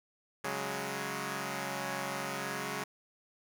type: chord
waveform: 5% pulse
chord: C# suspended fourth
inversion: none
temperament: equal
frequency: 138.59 / 185 / 207.7 Hz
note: C#3 / F#3 / G#3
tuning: 0 / 0 / 0 cents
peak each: -28 dBFS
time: 0.44-2.84 s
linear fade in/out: 5 ms
effects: none